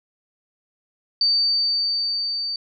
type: tone with level ramp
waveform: sine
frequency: 4599 Hz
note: D8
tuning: 37 cents flat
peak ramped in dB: -15 to -24 dBFS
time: 1.21-2.56 s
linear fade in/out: 2 ms
effects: none